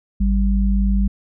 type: tone pair together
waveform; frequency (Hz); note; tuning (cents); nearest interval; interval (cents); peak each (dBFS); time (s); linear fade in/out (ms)
sine; 51.91 / 196; G#1 / G3; 0 / 0; octave + major seventh; 2300; -15 / -19; 0.2-1.08; 10
effects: none

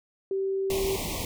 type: tone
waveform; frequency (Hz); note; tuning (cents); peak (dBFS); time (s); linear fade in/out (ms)
sine; 387.2; G4; -21; -25; 0.31-0.96; 2
type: band-stop noise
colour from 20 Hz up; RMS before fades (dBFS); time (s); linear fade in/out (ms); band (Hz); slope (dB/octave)
pink; -32; 0.7-1.25; 2; 1100 to 2000; 96
effects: none

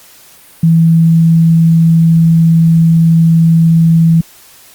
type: tone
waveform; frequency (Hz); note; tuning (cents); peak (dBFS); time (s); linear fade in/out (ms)
sine; 164.4; E3; -4; -4; 0.63-4.21; 5
effects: white hiss -40 dBFS RMS until 4.74 s + Opus 48 kbps

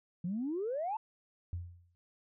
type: exponential sweep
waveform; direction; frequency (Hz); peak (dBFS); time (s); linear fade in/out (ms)
sine; up; 166.2 to 914; -32; 0.24-0.97; 5
type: tone with exponential decay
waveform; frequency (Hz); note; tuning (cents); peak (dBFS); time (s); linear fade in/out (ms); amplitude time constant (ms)
sine; 87.31; F2; 0; -32; 1.53-1.95; 0; 90
effects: tanh soft clip ceiling -28 dBFS

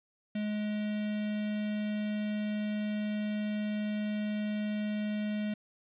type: tone with notch filter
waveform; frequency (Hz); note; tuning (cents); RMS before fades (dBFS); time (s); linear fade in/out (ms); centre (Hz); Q
square; 210.4; G#3; +23; -33; 0.35-5.54; 5; 1000; 1
effects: resampled to 8000 Hz + 10-bit

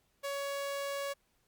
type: tone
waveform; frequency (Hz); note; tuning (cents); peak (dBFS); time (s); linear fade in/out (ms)
sawtooth; 560; C#5; +18; -31; 0.23-1.14; 20
effects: pink hiss -74 dBFS RMS until 1.47 s + Opus 48 kbps

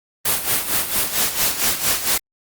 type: noise with tremolo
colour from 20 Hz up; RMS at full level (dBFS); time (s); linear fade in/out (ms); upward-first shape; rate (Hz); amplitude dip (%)
white; -17; 0.25-2.18; 5; sine; 4.4; 70
effects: Opus 32 kbps

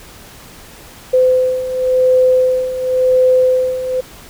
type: beating tone pair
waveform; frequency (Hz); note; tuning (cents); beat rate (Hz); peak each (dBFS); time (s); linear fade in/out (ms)
sine; 510 / 510.93; C5 / C5; -44 / -41; 0.93; -16 / -11; 1.13-4.01; 10
effects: pink hiss -38 dBFS RMS until 4.29 s

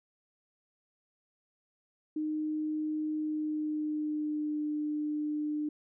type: tone with pitch glide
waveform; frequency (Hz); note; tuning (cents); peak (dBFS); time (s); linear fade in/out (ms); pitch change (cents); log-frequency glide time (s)
sine; 307.5 to 300; D#4 to D4; -20 to +37; -30; 2.16-5.69; 5; -43; 3.15-4.71
effects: none

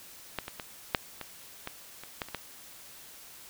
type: clicks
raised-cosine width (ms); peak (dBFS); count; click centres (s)
0.3; -15 / -21 / -21 / -7 / -21 / -19 / -27 / -16 / -28 / -17; 10; 0.387 / 0.481 / 0.598 / 0.948 / 1.213 / 1.674 / 2.036 / 2.218 / 2.286 / 2.347
effects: white hiss -50 dBFS RMS until 3.49 s

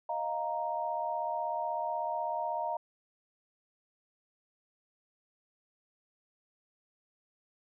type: chord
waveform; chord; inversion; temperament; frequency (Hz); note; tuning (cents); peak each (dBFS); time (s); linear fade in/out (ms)
sine; Eb suspended second; none; equal; 622.3 / 698.5 / 932.3; Eb5 / F5 / Bb5; 0 / 0 / 0; -37 / -36 / -34; 0.09-2.77; 5
effects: none

